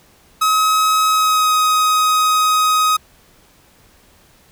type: tone with pitch glide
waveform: 45% pulse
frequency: 1275 to 1258.2 Hz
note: D#6 to D#6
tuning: +42 to +19 cents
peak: -12 dBFS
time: 0.41-2.97 s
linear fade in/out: 10 ms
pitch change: -23 cents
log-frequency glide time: 1.1-1.54 s
effects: pink hiss -51 dBFS RMS until 4.51 s